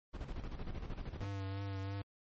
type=noise with tremolo; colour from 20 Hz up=brown; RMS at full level=-40 dBFS; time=0.13-1.28 s; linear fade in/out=20 ms; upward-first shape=square; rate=13 Hz; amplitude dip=60%
type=tone with vibrato; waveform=square; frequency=98 Hz; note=G2; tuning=in tune; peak=-39 dBFS; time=1.21-2.02 s; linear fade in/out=5 ms; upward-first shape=triangle; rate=3 Hz; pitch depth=32 cents each way
effects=low-pass 5000 Hz 12 dB/octave + MP3 32 kbps

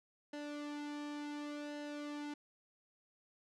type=tone with flanger; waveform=sawtooth; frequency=293.7 Hz; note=D4; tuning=in tune; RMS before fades=-44 dBFS; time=0.33-2.34 s; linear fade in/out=5 ms; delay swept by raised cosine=0.86 to 1.96 ms; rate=0.69 Hz; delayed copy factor=-0.65; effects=low-pass 6000 Hz 12 dB/octave

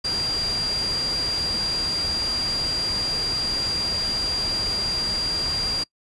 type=tone in noise; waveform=sine; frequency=4766 Hz; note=D8; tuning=25 cents sharp; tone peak=-23 dBFS; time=0.04-5.84 s; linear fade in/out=10 ms; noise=pink; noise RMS=-32 dBFS; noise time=0.04-5.84 s; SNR=+6 dB; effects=noise-tail reverb RT60 0.1 s tail -25 dB re dry + resampled to 24000 Hz

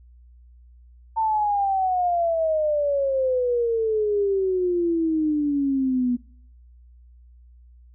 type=exponential sweep; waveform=sine; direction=down; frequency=900 to 242.1 Hz; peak=-19 dBFS; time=1.16-6.17 s; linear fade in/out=20 ms; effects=noise-tail reverb RT60 0.6 s tail -22 dB re dry + added 60 Hz sine -47 dBFS peak until 7.94 s

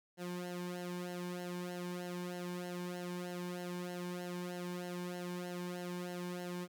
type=tone with flanger; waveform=sawtooth; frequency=177.8 Hz; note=F3; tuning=31 cents sharp; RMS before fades=-42 dBFS; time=0.17-6.68 s; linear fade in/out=50 ms; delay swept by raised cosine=0.83 to 1.55 ms; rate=3.2 Hz; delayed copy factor=-0.8; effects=none

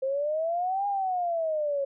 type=exponential two-way sweep; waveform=sine; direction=up then down; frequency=523.3 to 816 to 547 Hz; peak=-25 dBFS; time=0.02-1.85 s; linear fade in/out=10 ms; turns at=0.87 s; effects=none

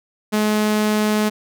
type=tone; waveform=sawtooth; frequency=212.6 Hz; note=G#3; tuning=41 cents sharp; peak=-12 dBFS; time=0.32-1.3 s; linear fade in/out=20 ms; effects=none

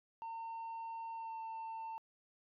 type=tone with pitch glide; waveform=sine; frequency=910 to 898 Hz; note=A#5 to A5; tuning=-42 to +35 cents; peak=-39 dBFS; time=0.22-1.98 s; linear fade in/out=0 ms; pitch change=-23 cents; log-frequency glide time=1.13-1.41 s; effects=tanh soft clip ceiling -41 dBFS

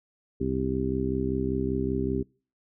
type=harmonic tone; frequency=65.2 Hz; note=C2; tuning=5 cents flat; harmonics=1 / 2 / 3 / 4 / 5 / 6; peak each=-34 / -33 / -34 / -30 / -35 / -30 dBFS; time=0.4-2.23 s; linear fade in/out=10 ms; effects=noise-tail reverb RT60 0.4 s tail -26 dB re dry

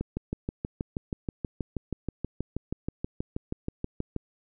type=click train; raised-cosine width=3 ms; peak=-17 dBFS; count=27; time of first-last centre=0.01-4.163 s; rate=6.26 Hz; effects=none

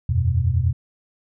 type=chord; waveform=sine; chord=E suspended second; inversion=none; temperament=just; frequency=82.41 / 92.71 / 123.61 Hz; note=E2 / F#2 / B2; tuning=0 / +4 / +2 cents; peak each=-21 dBFS; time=0.09-0.73 s; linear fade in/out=5 ms; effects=none

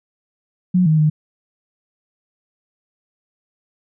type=tone with pitch steps; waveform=sine; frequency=181.5 / 156.6 / 153.2 Hz; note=F#3 / D#3 / D#3; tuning=-33 / +11 / -27 cents; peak=-11 dBFS; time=0.74-1.1 s; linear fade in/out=10 ms; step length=120 ms; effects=none

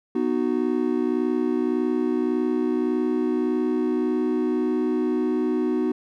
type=chord; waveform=triangle; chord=B major; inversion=none; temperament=just; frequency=246.9 / 308.7 / 370.4 Hz; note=B3 / D#4 / F#4; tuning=0 / -14 / +2 cents; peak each=-23 dBFS; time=0.15-5.92 s; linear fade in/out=5 ms; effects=none

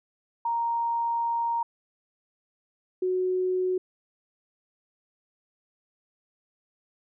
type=tone pair in turn; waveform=sine; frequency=932.3 / 368.6 Hz; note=A#5 / F#4; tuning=0 / -7 cents; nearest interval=octave + major third; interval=1607 cents; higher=first; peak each=-24 / -23 dBFS; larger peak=second; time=0.45-1.63 / 3.02-3.78 s; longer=first; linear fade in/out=5 ms; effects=none

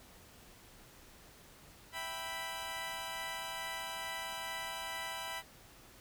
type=chord; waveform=15% pulse; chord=E minor; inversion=none; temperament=equal; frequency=659.3 / 784 / 987.8 Hz; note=E5 / G5 / B5; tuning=0 / 0 / 0 cents; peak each=-40 / -39 / -35 dBFS; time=1.92-5.43 s; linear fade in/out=50 ms; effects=pink hiss -58 dBFS RMS until 6 s

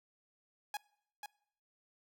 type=tone with echo; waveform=sawtooth; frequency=830.6 Hz; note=G#5; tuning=in tune; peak=-33 dBFS; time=0.74-0.77 s; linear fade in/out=2 ms; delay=490 ms; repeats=1; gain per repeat=-6 dB; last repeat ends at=1.26 s; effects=noise-tail reverb RT60 0.7 s tail -24 dB re dry

